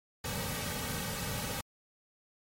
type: noise with comb filter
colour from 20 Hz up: pink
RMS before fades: -36 dBFS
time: 0.24-1.61 s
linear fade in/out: 5 ms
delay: 2.9 ms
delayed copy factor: -0.85
effects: MP3 64 kbps